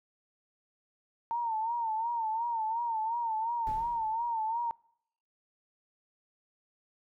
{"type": "tone with vibrato", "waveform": "sine", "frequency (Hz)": 910, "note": "A#5", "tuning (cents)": -42, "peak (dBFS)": -29, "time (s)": [1.31, 4.71], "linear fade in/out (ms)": 0, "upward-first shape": "sine", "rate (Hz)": 2.8, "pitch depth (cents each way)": 81}
{"type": "noise with exponential decay", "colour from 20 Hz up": "brown", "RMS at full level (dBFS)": -39, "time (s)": [3.67, 4.41], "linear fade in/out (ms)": 0, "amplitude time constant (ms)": 160}
{"effects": ["noise-tail reverb RT60 0.7 s tail -25 dB re dry"]}